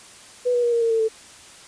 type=tone with pitch steps; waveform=sine; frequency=493.9 / 484.9 / 476 / 467.3 / 458.7 / 450.3 / 442.1 Hz; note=B4 / B4 / A#4 / A#4 / A#4 / A4 / A4; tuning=0 / -32 / +36 / +4 / -28 / +40 / +8 cents; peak=-17 dBFS; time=0.45-1.087 s; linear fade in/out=20 ms; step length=91 ms; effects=white hiss -45 dBFS RMS until 1.67 s + resampled to 22050 Hz